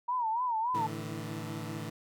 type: tone with vibrato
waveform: sine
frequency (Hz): 941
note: A#5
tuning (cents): +16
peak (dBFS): -28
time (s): 0.08-0.87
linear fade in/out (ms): 10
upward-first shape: sine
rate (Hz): 3.5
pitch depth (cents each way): 130
type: chord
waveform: 20% pulse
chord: A suspended fourth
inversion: none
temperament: equal with one note detuned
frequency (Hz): 110 / 146.83 / 162.45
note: A2 / D3 / E3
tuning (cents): 0 / 0 / -25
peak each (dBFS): -35 / -37 / -36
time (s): 0.74-1.9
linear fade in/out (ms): 10
effects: none